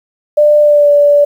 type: tone with pitch glide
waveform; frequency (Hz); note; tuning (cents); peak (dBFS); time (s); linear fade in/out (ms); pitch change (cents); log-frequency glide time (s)
sine; 595 to 580.1; D5 to D5; +22 to -21; -4; 0.37-1.25; 10; -43; 0.6-0.9
effects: 7-bit